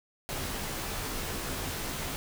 pink noise with comb filter, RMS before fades -35 dBFS, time 0.29-2.16 s, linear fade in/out 0 ms, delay 17 ms, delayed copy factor -0.6, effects none

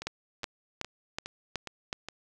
two click trains, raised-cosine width 0.2 ms, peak -21 / -15 dBFS, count 6 / 6, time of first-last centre 0.02-2.086 / 0.07-1.929 s, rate 2.42 / 2.69 Hz, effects none

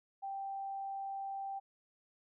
sine tone, 784 Hz, G5, in tune, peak -38 dBFS, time 0.22-1.6 s, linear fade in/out 20 ms, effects none

